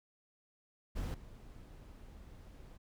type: noise with level steps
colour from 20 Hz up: brown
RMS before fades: -38 / -53 dBFS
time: 0.95-2.78 s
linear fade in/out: 20 ms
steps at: 1.14 s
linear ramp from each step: 2 ms
effects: none